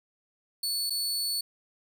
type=tone with dropouts; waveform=sawtooth; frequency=4440 Hz; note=C#8; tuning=2 cents sharp; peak=-25 dBFS; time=0.63-1.41 s; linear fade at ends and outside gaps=5 ms; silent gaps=0.898-0.904 s; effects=none